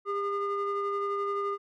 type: ring-modulated tone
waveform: triangle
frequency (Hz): 407.4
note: G#4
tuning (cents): -33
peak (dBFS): -23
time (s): 0.05-1.58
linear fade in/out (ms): 50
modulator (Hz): 809
effects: none